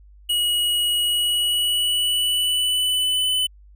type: tone with pitch glide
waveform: square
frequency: 2906 to 3010 Hz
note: F#7 to F#7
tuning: -32 to +29 cents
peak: -19 dBFS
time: 0.29-3.47 s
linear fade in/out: 10 ms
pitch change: +61 cents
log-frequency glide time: 1.03-3.29 s
effects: added 50 Hz sine -45 dBFS peak until 3.75 s